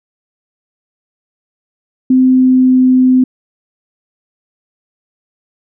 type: tone with pitch glide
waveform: sine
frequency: 257.9 to 256.1 Hz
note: C4 to C4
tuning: -25 to -37 cents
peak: -5 dBFS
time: 2.1-3.24 s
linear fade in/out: 5 ms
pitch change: -12 cents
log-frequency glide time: 2.21-2.85 s
effects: none